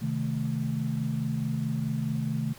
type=chord; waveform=sine; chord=A diminished; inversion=first; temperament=equal; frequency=130.81 / 155.56 / 220 Hz; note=C3 / Eb3 / A3; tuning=0 / 0 / 0 cents; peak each=-31 dBFS; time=0.01-2.54 s; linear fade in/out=20 ms; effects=pink hiss -50 dBFS RMS until 2.58 s